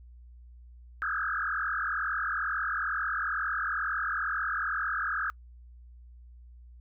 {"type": "tone with frequency modulation", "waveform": "sine", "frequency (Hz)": 1458, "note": "F#6", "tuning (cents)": -26, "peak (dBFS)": -28, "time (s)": [1.02, 5.3], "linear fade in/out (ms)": 0, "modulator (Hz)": 42.2, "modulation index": 5.1, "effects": ["noise-tail reverb RT60 0.1 s tail -26 dB re dry", "added 60 Hz sine -48 dBFS peak until 6.8 s"]}